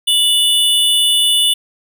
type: tone pair together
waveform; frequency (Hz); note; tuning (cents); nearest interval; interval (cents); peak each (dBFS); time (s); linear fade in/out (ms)
square; 2946 / 3503; F#7 / A7; -8 / -8; minor third; 300; -14; 0.07-1.54; 10
effects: none